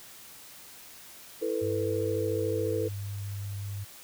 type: chord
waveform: sine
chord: E suspended fourth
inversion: none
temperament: equal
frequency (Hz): 329.6 / 440 / 493.9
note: E4 / A4 / B4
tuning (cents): 0 / 0 / 0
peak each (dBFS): -34 / -30 / -32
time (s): 1.41-2.89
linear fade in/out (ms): 20
type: tone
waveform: sine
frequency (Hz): 100.3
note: G2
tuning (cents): +40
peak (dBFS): -33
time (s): 1.61-3.85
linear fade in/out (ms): 20
effects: white hiss -49 dBFS RMS until 4.03 s